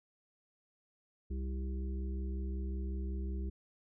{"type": "harmonic tone", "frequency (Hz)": 65.41, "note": "C2", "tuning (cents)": 0, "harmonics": [1, 3, 5, 6], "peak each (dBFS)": [-35, -45, -49, -51], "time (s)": [1.3, 3.5], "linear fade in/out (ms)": 10, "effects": []}